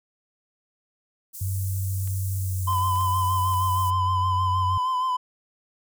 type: high-pass noise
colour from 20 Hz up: pink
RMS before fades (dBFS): -38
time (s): 1.33-3.91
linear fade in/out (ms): 20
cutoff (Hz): 7700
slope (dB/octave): 24
type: tone with pitch glide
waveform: sine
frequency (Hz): 95.9 to 92.69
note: G2 to F#2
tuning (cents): -37 to +4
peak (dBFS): -24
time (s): 1.41-4.78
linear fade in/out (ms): 5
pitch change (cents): -59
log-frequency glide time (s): 2.3-2.67
type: clicks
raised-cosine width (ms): 0.2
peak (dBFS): -30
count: 6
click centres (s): 2.075 / 2.73 / 2.784 / 2.958 / 3.011 / 3.539
type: tone with vibrato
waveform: triangle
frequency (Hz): 1019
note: C6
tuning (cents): -46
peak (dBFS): -20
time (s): 2.67-5.17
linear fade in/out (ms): 10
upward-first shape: sine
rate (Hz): 6.4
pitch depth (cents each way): 37
effects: none